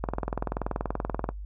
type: click train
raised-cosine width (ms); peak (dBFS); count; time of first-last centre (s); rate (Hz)
1; -14; 27; 0.04-1.29; 20.8
effects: noise-tail reverb RT60 0.1 s tail -19 dB re dry + added 50 Hz sine -35 dBFS peak until 1.45 s